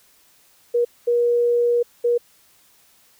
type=tone bursts at uneven times; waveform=sine; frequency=478 Hz; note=A#4; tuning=43 cents sharp; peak=-15 dBFS; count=3; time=0.74-0.85 / 1.07-1.83 / 2.04-2.18 s; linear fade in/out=10 ms; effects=white hiss -56 dBFS RMS until 3.19 s